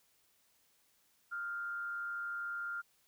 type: tone with frequency modulation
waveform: sine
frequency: 1396.9 Hz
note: F6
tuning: in tune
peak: -37 dBFS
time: 1.31-2.82 s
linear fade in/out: 20 ms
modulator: 138 Hz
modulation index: 0.35
effects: white hiss -72 dBFS RMS until 3.07 s